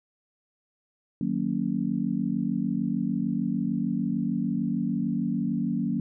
sine chord, D# minor seventh, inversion none, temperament just, 155.56 / 186.68 / 233.3 / 280 Hz, D#3 / F#3 / A#3 / C#4, 0 / +16 / +2 / +18 cents, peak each -34 / -29 / -28 / -31 dBFS, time 1.21-6 s, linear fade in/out 2 ms, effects none

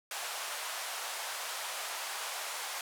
pink band-pass noise, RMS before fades -39 dBFS, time 0.11-2.81 s, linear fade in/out 2 ms, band 670 to 13000 Hz, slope 24 dB/octave, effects none

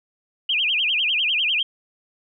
sine tone with vibrato, 2794 Hz, F7, in tune, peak -18 dBFS, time 0.49-1.63 s, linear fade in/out 5 ms, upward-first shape sine, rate 10 Hz, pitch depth 260 cents each way, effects none

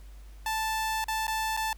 sawtooth tone with dropouts, 880 Hz, A5, in tune, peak -24 dBFS, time 0.46-1.73 s, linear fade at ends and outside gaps 2 ms, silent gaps 1.042-1.083 / 1.269-1.279 / 1.567-1.573 s, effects added 50 Hz sine -44 dBFS peak until 1.77 s + pink hiss -60 dBFS RMS until 1.77 s

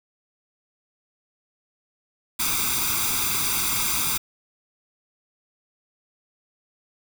white noise with comb filter, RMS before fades -24 dBFS, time 2.39-4.18 s, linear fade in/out 10 ms, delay 0.83 ms, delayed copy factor +1, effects none

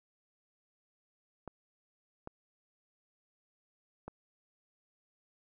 clicks, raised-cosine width 1 ms, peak -28 dBFS, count 3, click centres 1.477 / 2.274 / 4.08 s, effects none

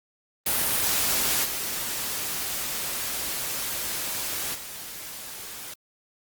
white noise with level steps, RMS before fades -24 / -30 / -38 dBFS, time 0.46-5.74 s, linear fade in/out 5 ms, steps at 1.44 / 4.54 s, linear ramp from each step 10 ms, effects Opus 32 kbps

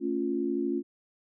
sine chord, A augmented, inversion none, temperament equal with one note detuned, 223.1 / 277.2 / 349.2 Hz, A3 / C#4 / E#4, +24 / 0 / 0 cents, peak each -34 / -30 / -30 dBFS, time 0-0.83 s, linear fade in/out 50 ms, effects none

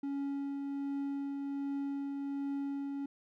triangle tone with tremolo, 279.3 Hz, C#4, 13 cents sharp, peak -31 dBFS, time 0.03-3.06 s, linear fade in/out 5 ms, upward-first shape triangle, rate 1.3 Hz, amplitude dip 30%, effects none

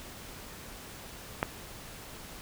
click, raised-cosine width 0.5 ms, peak -11 dBFS, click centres 1.429 s, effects pink hiss -46 dBFS RMS until 2.41 s

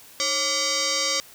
sine tone with frequency modulation, 546 Hz, C#5, 26 cents flat, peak -21 dBFS, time 0.2-1.2 s, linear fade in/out 0 ms, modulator 857 Hz, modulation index 7.3, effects white hiss -48 dBFS RMS until 1.34 s

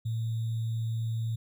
sine tone with sample-and-hold, 113 Hz, A2, 47 cents sharp, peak -28 dBFS, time 0.05-1.36 s, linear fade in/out 10 ms, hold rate 3675 Hz, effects none

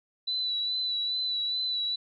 sine tone with vibrato, 3969 Hz, B7, 8 cents sharp, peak -27 dBFS, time 0.27-1.96 s, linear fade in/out 10 ms, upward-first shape sine, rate 2.4 Hz, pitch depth 29 cents each way, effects none

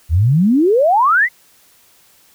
sine exponential sweep, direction up, 73.42 to 2100 Hz, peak -9 dBFS, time 0.09-1.29 s, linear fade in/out 50 ms, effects white hiss -51 dBFS RMS until 2.34 s

